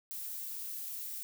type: noise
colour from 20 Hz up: violet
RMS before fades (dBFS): -41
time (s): 0.11-1.23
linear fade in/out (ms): 0
effects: none